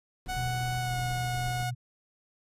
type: noise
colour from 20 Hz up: brown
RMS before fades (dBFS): -41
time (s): 0.26-1.64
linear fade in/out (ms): 0
type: tone with pitch glide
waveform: sawtooth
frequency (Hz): 740 to 727.7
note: F#5 to F#5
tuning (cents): 0 to -29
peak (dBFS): -28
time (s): 0.28-1.71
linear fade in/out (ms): 20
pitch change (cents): -29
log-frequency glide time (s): 0.79-0.96
type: tone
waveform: sine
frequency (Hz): 123.47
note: B2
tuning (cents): 0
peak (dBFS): -31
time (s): 0.36-1.75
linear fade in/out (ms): 20
effects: resampled to 32000 Hz